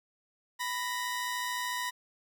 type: tone pair together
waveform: sawtooth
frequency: 989.2 / 1864.7 Hz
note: B5 / A#6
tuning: +3 / 0 cents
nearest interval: major seventh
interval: 1097 cents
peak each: -30 / -33 dBFS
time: 0.59-1.91 s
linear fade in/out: 20 ms
effects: none